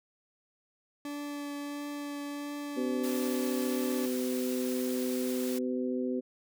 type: tone with vibrato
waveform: 40% pulse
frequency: 288.7 Hz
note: D4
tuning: 30 cents flat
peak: -35 dBFS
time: 1.05-4.06 s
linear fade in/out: 2 ms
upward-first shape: triangle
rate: 1.5 Hz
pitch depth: 11 cents each way
type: harmonic tone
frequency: 126.5 Hz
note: B2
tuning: 42 cents sharp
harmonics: 2 / 3 / 4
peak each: -31 / -35 / -37 dBFS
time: 2.76-6.21 s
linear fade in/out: 20 ms
type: high-pass noise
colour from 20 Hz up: white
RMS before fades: -42 dBFS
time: 3.03-5.59 s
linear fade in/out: 10 ms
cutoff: 460 Hz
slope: 48 dB/octave
effects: none